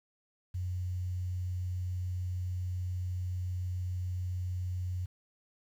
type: tone with quantisation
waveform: sine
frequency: 90.7 Hz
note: F#2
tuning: 34 cents flat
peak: -32 dBFS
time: 0.54-5.06 s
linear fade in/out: 10 ms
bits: 10
effects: none